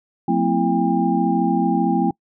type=tone cluster; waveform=sine; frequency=180.5 / 225.3 / 258.6 / 333.4 / 802 Hz; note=F#3 / A3 / C4 / E4 / G5; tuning=-43 / +41 / -20 / +20 / +39 cents; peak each=-22 dBFS; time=0.28-2.11 s; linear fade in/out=5 ms; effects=noise-tail reverb RT60 0.1 s tail -26 dB re dry